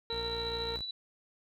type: harmonic tone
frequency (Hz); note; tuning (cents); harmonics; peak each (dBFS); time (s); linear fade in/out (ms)
460.8; A#4; -20; 1 / 2 / 3 / 4 / 5 / 6 / 7 / 8 / 9; -37 / -43 / -48 / -51 / -54 / -56 / -58 / -56 / -58; 0.1-0.76; 0
type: tone with tremolo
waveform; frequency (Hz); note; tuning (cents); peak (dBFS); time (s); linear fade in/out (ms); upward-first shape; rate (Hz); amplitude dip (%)
sine; 3951; B7; 0; -34; 0.1-0.91; 5; sine; 14; 45
type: tone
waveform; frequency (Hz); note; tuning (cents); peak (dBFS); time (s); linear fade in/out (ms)
sawtooth; 59; A#1; +22; -38; 0.12-0.82; 10
effects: none